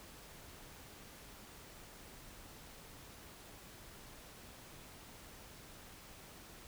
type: silence
effects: pink hiss -55 dBFS RMS until 6.67 s